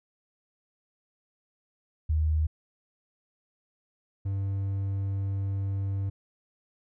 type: tone pair in turn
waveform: sine / triangle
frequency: 77.78 / 98 Hz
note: D#2 / G2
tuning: 0 / 0 cents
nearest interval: major third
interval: 400 cents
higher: second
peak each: -22 / -25 dBFS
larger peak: first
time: 2.09-2.47 / 4.25-6.1 s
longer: second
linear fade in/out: 10 ms
effects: none